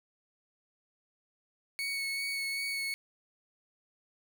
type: tone with vibrato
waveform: 30% pulse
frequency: 2217 Hz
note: C#7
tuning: in tune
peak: -30 dBFS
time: 1.79-2.94 s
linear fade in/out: 0 ms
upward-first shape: sine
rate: 2.6 Hz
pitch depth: 15 cents each way
effects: none